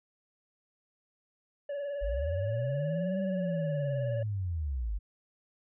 triangle tone with vibrato, 569 Hz, C#5, 45 cents sharp, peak -31 dBFS, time 1.69-4.23 s, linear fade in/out 5 ms, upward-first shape triangle, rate 19 Hz, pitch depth 46 cents each way
sine linear two-way sweep, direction up then down, 46.25 to 196 to 46.25 Hz, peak -30 dBFS, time 2.01-4.99 s, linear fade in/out 20 ms, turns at 3.2 s
effects resampled to 8000 Hz

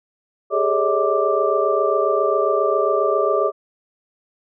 sine tone cluster, 398.1 / 425.5 / 561 / 636 / 1177 Hz, G4 / G#4 / C#5 / D#5 / D6, +27 / +42 / +21 / +38 / +3 cents, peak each -22 dBFS, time 0.5-3.52 s, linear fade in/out 50 ms, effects none

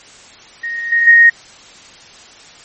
sine tone with level steps, 1864.7 Hz, A#6, in tune, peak -19 / -9 / -3 dBFS, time 0.63-1.3 s, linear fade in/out 10 ms, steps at 0.92 / 1.07 s, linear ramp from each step 5 ms, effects white hiss -40 dBFS RMS until 2.64 s + MP3 32 kbps

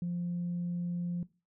sine tone, 174.61 Hz, F3, in tune, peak -30 dBFS, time 0.02-1.23 s, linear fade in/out 2 ms, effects noise-tail reverb RT60 0.3 s tail -20 dB re dry + tanh soft clip ceiling -28 dBFS

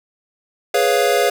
square chord, C# dominant seventh, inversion second, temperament equal, 415.3 / 493.9 / 554.4 / 698.5 Hz, G#4 / B4 / C#5 / E#5, 0 / 0 / 0 / 0 cents, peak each -20 dBFS, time 0.74-1.3 s, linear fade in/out 5 ms, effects none

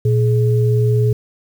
sine tone pair together, 118.34 / 421.7 Hz, A#2 / G#4, +27 / +26 cents, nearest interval octave + minor seventh, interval 2199 cents, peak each -12 / -19 dBFS, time 0.05-1.13 s, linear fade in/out 5 ms, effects 7-bit

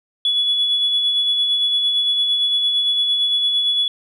sine tone with tremolo, 3403 Hz, G#7, 41 cents sharp, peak -13 dBFS, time 0.25-3.88 s, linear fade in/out 2 ms, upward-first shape sine, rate 8.8 Hz, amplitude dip 35%, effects tanh soft clip ceiling -9 dBFS

